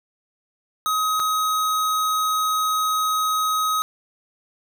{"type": "tone with dropouts", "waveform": "square", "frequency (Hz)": 1265, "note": "D#6", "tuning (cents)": 28, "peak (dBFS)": -20, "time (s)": [0.86, 3.82], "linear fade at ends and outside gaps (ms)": 0, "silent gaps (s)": [1.196, 1.2], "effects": []}